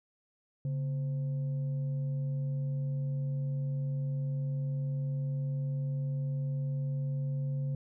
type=tone with frequency modulation; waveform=sine; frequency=140.1 Hz; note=C#3; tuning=19 cents sharp; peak=-30 dBFS; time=0.65-7.75 s; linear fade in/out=2 ms; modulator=380 Hz; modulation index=0.22; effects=none